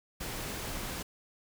pink noise, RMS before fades -38 dBFS, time 0.2-1.03 s, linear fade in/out 10 ms, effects none

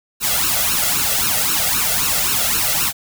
white noise with flanger, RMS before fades -18 dBFS, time 0.2-2.93 s, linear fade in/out 50 ms, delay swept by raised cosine 0.72 to 1.53 ms, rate 3.8 Hz, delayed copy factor +0.8, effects none

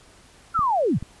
sine linear sweep, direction down, 1396.9 to 73.42 Hz, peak -18 dBFS, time 0.54-0.99 s, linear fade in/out 20 ms
clicks, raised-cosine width 5 ms, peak -20 dBFS, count 2, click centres 0.592 / 1.026 s
effects pink hiss -52 dBFS RMS until 1.2 s + resampled to 24000 Hz

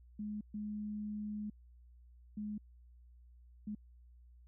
sine tone bursts at uneven times, 210 Hz, G#3, 19 cents sharp, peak -38 dBFS, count 4, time 0.19-0.41 / 0.54-1.5 / 2.37-2.58 / 3.67-3.75 s, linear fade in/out 5 ms, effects added 60 Hz sine -57 dBFS peak until 4.47 s

